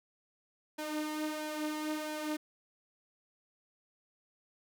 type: tone with flanger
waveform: sawtooth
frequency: 305.8 Hz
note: D#4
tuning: 30 cents flat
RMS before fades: -37 dBFS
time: 0.78-2.37 s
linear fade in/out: 10 ms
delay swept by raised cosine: 1.2 to 4.3 ms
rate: 1.5 Hz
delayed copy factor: +0.55
effects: none